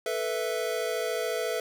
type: chord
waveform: square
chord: A suspended second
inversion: none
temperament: equal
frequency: 440 / 493.9 / 659.3 Hz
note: A4 / B4 / E5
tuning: 0 / 0 / 0 cents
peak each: -33 dBFS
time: 0.06-1.6 s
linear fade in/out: 2 ms
effects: none